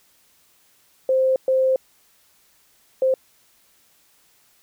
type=tone bursts at uneven times; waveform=sine; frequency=523.3 Hz; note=C5; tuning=in tune; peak=-15 dBFS; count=3; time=1.09-1.36 / 1.48-1.76 / 3.02-3.14 s; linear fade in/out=2 ms; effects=white hiss -59 dBFS RMS until 4.62 s